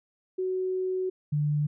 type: tone pair in turn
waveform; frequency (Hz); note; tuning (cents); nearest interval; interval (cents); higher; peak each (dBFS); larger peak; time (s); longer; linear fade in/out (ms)
sine; 372.3 / 148.17; F#4 / D3; +11 / +16; octave + major third; 1595; first; -26 / -23; second; 0.38-1.1 / 1.32-1.67; first; 10
effects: none